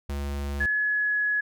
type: tone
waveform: square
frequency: 70.7 Hz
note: C#2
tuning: 35 cents sharp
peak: -29 dBFS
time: 0.09-0.66 s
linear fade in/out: 5 ms
type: tone with pitch glide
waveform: sine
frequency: 1700 to 1688.3 Hz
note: G#6 to G#6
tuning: +40 to +28 cents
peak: -22 dBFS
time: 0.6-1.41 s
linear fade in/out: 10 ms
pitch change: -12 cents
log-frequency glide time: 0.74-1.17 s
effects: none